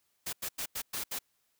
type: noise bursts at uneven times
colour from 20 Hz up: white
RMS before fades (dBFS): -36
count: 6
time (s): 0.26-0.33 / 0.42-0.49 / 0.58-0.66 / 0.75-0.82 / 0.93-1.04 / 1.11-1.19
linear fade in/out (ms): 10
effects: white hiss -75 dBFS RMS until 1.59 s